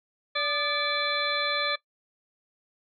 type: harmonic tone with a mistuned harmonic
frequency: 580 Hz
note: D5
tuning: 22 cents flat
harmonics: 1 / 2 / 3 / 4 / 6 / 7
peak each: -32 / -32 / -32 / -32 / -32 / -32 dBFS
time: 0.35-1.76 s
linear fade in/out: 10 ms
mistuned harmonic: 2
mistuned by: +63 cents
effects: noise-tail reverb RT60 0.1 s tail -19 dB re dry